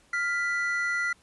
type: tone pair together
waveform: triangle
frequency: 1400 / 1979.9 Hz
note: F6 / B6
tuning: +4 / +4 cents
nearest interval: tritone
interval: 600 cents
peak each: -27 / -26 dBFS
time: 0.13-1.13 s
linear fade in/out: 5 ms
effects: pink hiss -61 dBFS RMS until 1.22 s + resampled to 24000 Hz